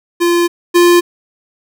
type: tone pair in turn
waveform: square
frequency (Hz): 345.4 / 348.8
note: F4 / F4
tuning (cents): -19 / -2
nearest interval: unison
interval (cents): 17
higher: second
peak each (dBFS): -10 / -6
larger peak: second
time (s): 0.2-0.48 / 0.74-1.01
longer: first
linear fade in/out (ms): 20
effects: none